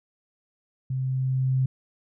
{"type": "tone with level ramp", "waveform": "sine", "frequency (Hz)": 130.8, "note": "C3", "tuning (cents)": 0, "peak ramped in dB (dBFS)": [-25, -19], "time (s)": [0.9, 1.66], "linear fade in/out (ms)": 5, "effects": []}